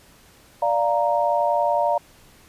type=chord; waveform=sine; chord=Bb major; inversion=first; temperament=equal; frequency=587.3 / 698.5 / 932.3 Hz; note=D5 / F5 / Bb5; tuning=0 / 0 / 0 cents; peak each=-22 dBFS; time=0.62-1.98 s; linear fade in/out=5 ms; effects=pink hiss -52 dBFS RMS until 2.48 s + resampled to 32000 Hz